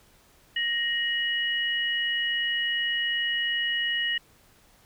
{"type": "tone pair together", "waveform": "sine", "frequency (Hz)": [1871.4, 2914], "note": ["A#6", "F#7"], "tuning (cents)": [6, -27], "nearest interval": "minor sixth", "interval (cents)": 767, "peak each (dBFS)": -27, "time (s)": [0.56, 4.18], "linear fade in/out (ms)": 5, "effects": ["pink hiss -59 dBFS RMS until 4.85 s"]}